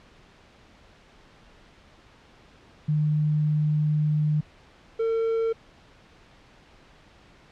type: tone pair in turn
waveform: sine / triangle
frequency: 151.5 / 452.7 Hz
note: D#3 / A4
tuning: -46 / +49 cents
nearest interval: octave + perfect fifth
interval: 1895 cents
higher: second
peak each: -20 dBFS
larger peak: neither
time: 2.88-4.41 / 4.99-5.53 s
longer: first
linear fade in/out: 10 ms
effects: pink hiss -54 dBFS RMS until 7.51 s + low-pass 4000 Hz 12 dB/octave